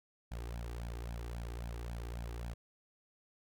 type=tone with flanger; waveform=sawtooth; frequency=58.27 Hz; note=A#1; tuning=in tune; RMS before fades=-42 dBFS; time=0.31-2.54 s; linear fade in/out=10 ms; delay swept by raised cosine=1.2 to 2.6 ms; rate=3.7 Hz; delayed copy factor=+0.8; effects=none